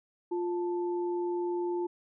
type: tone pair together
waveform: sine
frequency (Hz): 350.9 / 880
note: F4 / A5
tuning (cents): +8 / 0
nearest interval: octave + major third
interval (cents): 1592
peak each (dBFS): -29 / -39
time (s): 0.31-1.87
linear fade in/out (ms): 10
effects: none